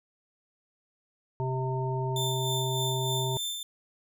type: harmonic tone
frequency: 130 Hz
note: C3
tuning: 11 cents flat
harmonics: 1 / 3 / 5 / 7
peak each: -29 / -34 / -40 / -35 dBFS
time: 1.4-3.37 s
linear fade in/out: 0 ms
type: tone with tremolo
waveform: sawtooth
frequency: 3557 Hz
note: A7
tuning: 18 cents sharp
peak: -27 dBFS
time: 2.16-3.63 s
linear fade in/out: 2 ms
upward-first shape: sine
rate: 3.3 Hz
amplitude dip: 45%
effects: none